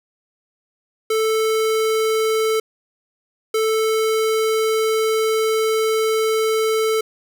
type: tone pair in turn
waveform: square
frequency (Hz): 440 / 440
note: A4 / A4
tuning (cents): 0 / 0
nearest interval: unison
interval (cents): 0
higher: neither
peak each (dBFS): -17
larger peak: neither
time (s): 1.1-2.6 / 3.54-7.01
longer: second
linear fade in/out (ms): 5
effects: none